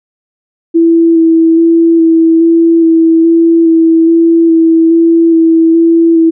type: tone with vibrato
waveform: sine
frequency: 329.6 Hz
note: E4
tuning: in tune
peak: -3 dBFS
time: 0.74-6.31 s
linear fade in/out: 20 ms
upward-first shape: square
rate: 1.2 Hz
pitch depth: 14 cents each way
effects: none